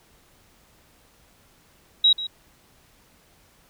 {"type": "tone with echo", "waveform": "sine", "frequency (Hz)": 3844, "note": "B7", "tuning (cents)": -48, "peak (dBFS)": -13, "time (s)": [2.04, 2.13], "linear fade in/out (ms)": 5, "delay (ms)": 140, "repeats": 1, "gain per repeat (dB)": -14, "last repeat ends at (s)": 2.27, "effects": ["pink hiss -58 dBFS RMS until 3.69 s"]}